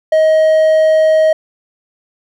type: tone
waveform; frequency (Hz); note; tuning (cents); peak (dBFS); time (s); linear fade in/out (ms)
triangle; 630; D#5; +21; -5; 0.12-1.33; 5
effects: none